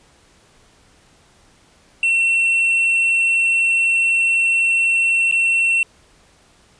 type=tone with dropouts; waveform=triangle; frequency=2708 Hz; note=E7; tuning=46 cents sharp; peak=-12 dBFS; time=2.03-5.83 s; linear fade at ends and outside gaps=2 ms; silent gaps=5.313-5.323 s; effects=pink hiss -53 dBFS RMS until 6.79 s + resampled to 22050 Hz